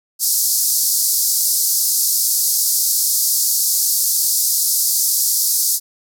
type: band-pass noise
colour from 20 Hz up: white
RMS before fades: -17 dBFS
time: 0.19-5.8 s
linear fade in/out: 50 ms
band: 4600 to 15000 Hz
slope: 48 dB/octave
effects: none